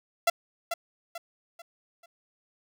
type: tone with echo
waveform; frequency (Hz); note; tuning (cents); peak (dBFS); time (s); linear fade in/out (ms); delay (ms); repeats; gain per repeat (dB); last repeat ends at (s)
sawtooth; 678; E5; +49; -16; 0.27-0.3; 5; 440; 4; -8; 2.06
effects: none